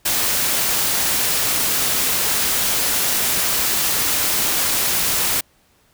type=noise; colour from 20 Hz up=white; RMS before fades=-19 dBFS; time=0.05-5.41 s; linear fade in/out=10 ms; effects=pink hiss -58 dBFS RMS until 5.93 s